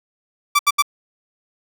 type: tone bursts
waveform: sawtooth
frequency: 1163 Hz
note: D6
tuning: 17 cents flat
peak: -8 dBFS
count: 3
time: 0.55-0.824 s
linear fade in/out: 10 ms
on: 42 ms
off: 74 ms
effects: none